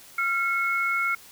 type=tone pair together; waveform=sine; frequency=1377 / 2186 Hz; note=F6 / C#7; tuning=-25 / -25 cents; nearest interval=minor sixth; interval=800 cents; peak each=-25 dBFS; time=0.18-1.15 s; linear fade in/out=5 ms; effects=white hiss -49 dBFS RMS until 1.31 s